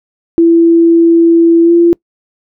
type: tone with pitch glide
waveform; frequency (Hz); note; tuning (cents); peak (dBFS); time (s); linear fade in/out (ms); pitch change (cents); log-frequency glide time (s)
sine; 334.4 to 341.2; E4 to F4; +25 to -40; -3; 0.38-1.93; 0; +35; 1.63-1.72
effects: noise-tail reverb RT60 0.1 s tail -26 dB re dry